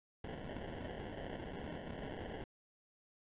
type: noise with sample-and-hold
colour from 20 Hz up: violet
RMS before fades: -45 dBFS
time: 0.24-2.44 s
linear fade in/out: 2 ms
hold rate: 1225 Hz
effects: resampled to 8000 Hz